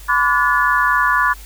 sine tone cluster, 1007 / 1151 / 1448 / 1724 Hz, B5 / D6 / F#6 / A6, +33 / -35 / -38 / -36 cents, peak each -18 dBFS, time 0.08-1.34 s, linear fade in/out 20 ms, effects added 50 Hz sine -35 dBFS peak until 1.45 s + white hiss -42 dBFS RMS until 1.45 s

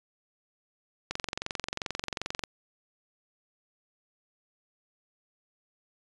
click train, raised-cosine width 0.2 ms, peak -14 dBFS, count 31, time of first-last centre 1.11-2.437 s, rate 22.6 Hz, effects resampled to 22050 Hz

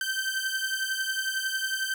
sawtooth beating tone pair, 1547 / 1558 Hz, G6 / G6, -23 / -11 cents, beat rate 11 Hz, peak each -27 dBFS, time 0.01-1.94 s, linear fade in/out 2 ms, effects none

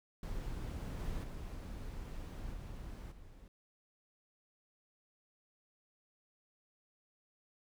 brown noise with level steps, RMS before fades -41 / -39 / -44 / -46 / -55 dBFS, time 0.23-3.48 s, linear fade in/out 2 ms, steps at 0.99 / 1.23 / 2.53 / 3.11 s, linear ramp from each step 10 ms, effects none

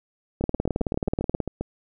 two click trains, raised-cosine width 2 ms, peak -10 / -14 dBFS, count 19 / 10, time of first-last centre 0.44-1.403 / 0.41-1.61 s, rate 18.7 / 7.5 Hz, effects none

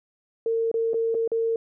sine tone with dropouts, 455.3 Hz, A#4, 41 cents flat, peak -21 dBFS, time 0.46-1.56 s, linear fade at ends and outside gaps 2 ms, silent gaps 0.715-0.741 / 0.934-0.942 / 1.144-1.149 / 1.277-1.317 s, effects none

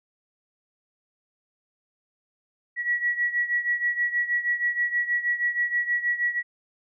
sine beating tone pair, 1927 / 1933.3 Hz, B6 / B6, -43 / -37 cents, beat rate 6.3 Hz, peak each -24 / -28 dBFS, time 2.76-6.43 s, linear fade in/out 50 ms, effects none

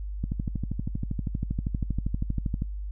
click train, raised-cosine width 5 ms, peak -16 dBFS, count 31, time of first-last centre 0.24-2.621 s, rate 12.6 Hz, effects noise-tail reverb RT60 0.1 s tail -23 dB re dry + added 50 Hz sine -31 dBFS peak until 2.91 s

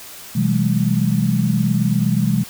sine tone cluster, 125.8 / 163.1 / 191.7 / 210.8 Hz, B2 / E3 / G3 / G#3, +32 / -18 / -38 / +26 cents, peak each -20 dBFS, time 0.35-2.44 s, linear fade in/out 10 ms, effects white hiss -37 dBFS RMS until 2.49 s

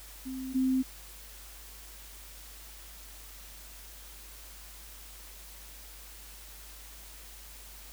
sine tone pair in turn, 261.6 / 260.5 Hz, C4 / C4, 0 / -7 cents, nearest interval unison, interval 7 cents, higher first, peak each -35 / -24 dBFS, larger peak second, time 0.25-0.54 / 0.54-0.83 s, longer neither, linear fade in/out 20 ms, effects added 50 Hz sine -50 dBFS peak until 7.92 s + white hiss -50 dBFS RMS until 7.92 s

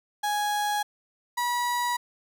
35% pulse tone pair in turn, 830.6 / 969.1 Hz, G#5 / B5, 0 / -33 cents, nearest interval minor third, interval 267 cents, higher second, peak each -23 dBFS, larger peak neither, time 0.23-0.83 / 1.37-1.97 s, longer neither, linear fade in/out 10 ms, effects none

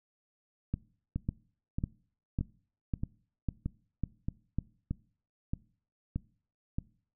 two click trains, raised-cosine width 5 ms, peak -18 / -20 dBFS, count 8 / 10, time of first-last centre 0.74-4.586 / 1.16-6.785 s, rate 1.82 / 1.6 Hz, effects noise-tail reverb RT60 0.5 s tail -22 dB re dry

